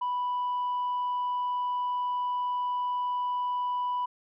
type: tone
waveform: sine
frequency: 987.8 Hz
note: B5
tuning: in tune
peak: -25 dBFS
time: 0.01-4.06 s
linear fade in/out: 10 ms
effects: tanh soft clip ceiling -25 dBFS